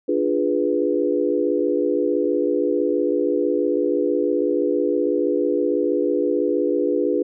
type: chord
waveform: sine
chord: D diminished seventh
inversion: none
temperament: equal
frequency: 293.7 / 349.2 / 415.3 / 493.9 Hz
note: D4 / F4 / Ab4 / Cb5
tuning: 0 / 0 / 0 / 0 cents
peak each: -23 dBFS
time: 0.08-7.23 s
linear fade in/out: 10 ms
effects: none